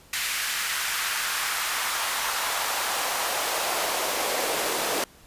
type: noise with high-pass filter sweep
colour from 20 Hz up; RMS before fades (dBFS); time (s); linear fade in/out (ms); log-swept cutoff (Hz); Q
pink; -27; 0.13-5.04; 2; 1900 to 420; 1.4
effects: pink hiss -53 dBFS RMS until 5.26 s + resampled to 32000 Hz